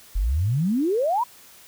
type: exponential sweep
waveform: sine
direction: up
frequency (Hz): 41.2 to 1019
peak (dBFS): -19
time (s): 0.15-1.24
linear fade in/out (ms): 10
effects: white hiss -49 dBFS RMS until 1.67 s